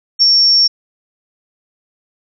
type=tone with ADSR envelope; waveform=sine; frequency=5480 Hz; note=F8; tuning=34 cents flat; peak=-5 dBFS; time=0.19-0.68 s; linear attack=30 ms; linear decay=27 ms; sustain=-2 dB; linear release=14 ms; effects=none